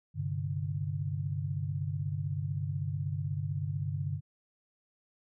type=chord; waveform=sine; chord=G suspended fourth; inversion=none; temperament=equal; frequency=98 / 130.81 / 146.83 Hz; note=G2 / C3 / D3; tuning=0 / 0 / 0 cents; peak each=-35 / -38 / -34 dBFS; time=0.14-4.21 s; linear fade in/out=50 ms; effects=none